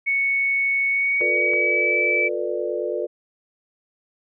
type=tone with pitch glide; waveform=sine; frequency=2217 to 2311 Hz; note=C#7 to D7; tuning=0 to -28 cents; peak=-18 dBFS; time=0.06-2.29 s; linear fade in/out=20 ms; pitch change=+72 cents; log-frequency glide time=0.88-1.99 s
type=chord; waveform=sine; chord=B half-diminished seventh; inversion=second; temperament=just; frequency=355.6 / 444.5 / 493.9 / 592.7 Hz; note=F4 / A4 / B4 / D5; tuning=+31 / +18 / 0 / +16 cents; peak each=-28 dBFS; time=1.2-3.07 s; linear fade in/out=20 ms
type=clicks; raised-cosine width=0.5 ms; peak=-22 dBFS; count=2; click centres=1.211 / 1.535 s
effects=none